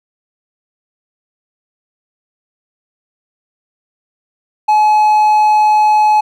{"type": "tone", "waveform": "triangle", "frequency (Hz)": 851, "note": "G#5", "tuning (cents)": 42, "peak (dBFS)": -5, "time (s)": [4.68, 6.21], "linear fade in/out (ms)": 10, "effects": []}